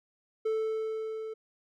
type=tone with level ramp; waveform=triangle; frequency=440 Hz; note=A4; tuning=in tune; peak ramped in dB=-24 to -34 dBFS; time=0.45-1.34 s; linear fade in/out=10 ms; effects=none